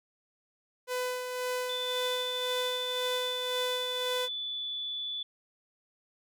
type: tone with tremolo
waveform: sawtooth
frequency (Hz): 501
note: B4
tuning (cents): +25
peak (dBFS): -26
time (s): 0.87-4.29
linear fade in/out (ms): 50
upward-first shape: sine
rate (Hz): 1.9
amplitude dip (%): 45
type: tone with pitch glide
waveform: sine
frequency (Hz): 3520 to 3466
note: A7 to A7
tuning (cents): 0 to -27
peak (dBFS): -33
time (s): 1.69-5.23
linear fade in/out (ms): 5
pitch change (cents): -27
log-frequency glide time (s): 3.04-4.72
effects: none